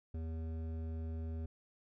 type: tone with hard clipping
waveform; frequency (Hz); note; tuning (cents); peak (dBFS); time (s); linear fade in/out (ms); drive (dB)
sine; 80.8; E2; -34; -40; 0.14-1.46; 5; 12
effects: none